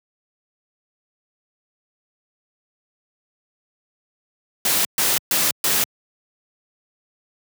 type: noise bursts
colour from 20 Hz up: white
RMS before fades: -19 dBFS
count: 4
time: 4.65-5.84 s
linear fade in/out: 2 ms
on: 200 ms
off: 130 ms
effects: high-pass 100 Hz 12 dB/octave